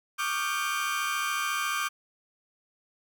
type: tone cluster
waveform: 30% pulse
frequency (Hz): 1128 / 1202 / 1395 / 1567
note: C#6 / D6 / F6 / G6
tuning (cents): +30 / +40 / -2 / -1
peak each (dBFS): -32 / -28 / -36 / -30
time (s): 0.18-1.89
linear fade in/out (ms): 20
effects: none